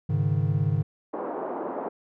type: chord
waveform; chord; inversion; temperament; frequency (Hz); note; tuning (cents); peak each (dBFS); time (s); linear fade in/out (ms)
triangle; Ab suspended fourth; none; equal; 103.83 / 138.59 / 155.56; Ab2 / Db3 / Eb3; 0 / 0 / 0; -24; 0.09-0.83; 10
type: band-pass noise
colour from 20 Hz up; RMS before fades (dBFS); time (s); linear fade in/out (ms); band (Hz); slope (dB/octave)
pink; -32; 1.13-1.89; 10; 290 to 1000; 24
effects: none